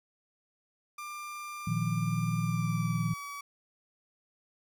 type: tone with pitch glide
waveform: 30% pulse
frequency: 1192 to 1140.8 Hz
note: D6 to C#6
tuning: +25 to +49 cents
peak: -36 dBFS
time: 0.98-3.41 s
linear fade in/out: 5 ms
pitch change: -76 cents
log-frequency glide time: 2.41-3.16 s
type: chord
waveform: sine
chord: Bb suspended fourth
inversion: none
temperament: just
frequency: 116.54 / 155.39 / 174.81 Hz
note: Bb2 / Eb3 / F3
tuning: 0 / -2 / +2 cents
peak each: -32 dBFS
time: 1.67-3.14 s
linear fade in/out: 5 ms
effects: none